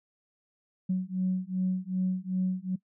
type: beating tone pair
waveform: sine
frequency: 184 / 186.6 Hz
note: F#3 / F#3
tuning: -9 / +15 cents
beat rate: 2.6 Hz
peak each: -29 dBFS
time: 0.89-2.76 s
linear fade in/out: 10 ms
effects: noise-tail reverb RT60 0.1 s tail -20 dB re dry + tanh soft clip ceiling -19 dBFS